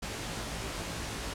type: noise with comb filter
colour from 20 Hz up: pink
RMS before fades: -37 dBFS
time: 0.02-1.34 s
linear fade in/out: 10 ms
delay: 18 ms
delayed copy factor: +0.95
effects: low-pass 9000 Hz 12 dB/octave